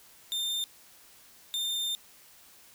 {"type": "tone bursts at uneven times", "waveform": "40% pulse", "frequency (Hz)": 3609, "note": "A7", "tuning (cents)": 43, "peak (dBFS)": -28, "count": 2, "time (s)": [[0.32, 0.64], [1.54, 1.95]], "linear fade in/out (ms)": 0, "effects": ["white hiss -56 dBFS RMS until 2.74 s"]}